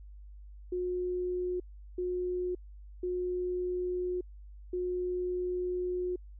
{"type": "tone bursts at uneven times", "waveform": "sine", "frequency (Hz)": 360.9, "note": "F#4", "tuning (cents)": -43, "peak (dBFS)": -30, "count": 4, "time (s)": [[0.72, 1.6], [1.98, 2.55], [3.03, 4.21], [4.73, 6.16]], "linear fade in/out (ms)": 5, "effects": ["added 50 Hz sine -46 dBFS peak until 6.39 s"]}